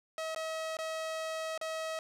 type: tone with dropouts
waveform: sawtooth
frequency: 640 Hz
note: D#5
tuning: 49 cents sharp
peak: -31 dBFS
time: 0.18-1.99 s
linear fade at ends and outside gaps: 1 ms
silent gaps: 0.348-0.361 / 0.769-0.788 / 1.577-1.613 s
effects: low-pass 9000 Hz 12 dB/octave + 11-bit